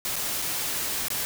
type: noise with dropouts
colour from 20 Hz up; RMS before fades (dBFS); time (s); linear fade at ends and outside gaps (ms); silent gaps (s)
white; -29; 0.05-1.25; 0; 0.158-0.164 / 0.418-0.422 / 1.083-1.103
effects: none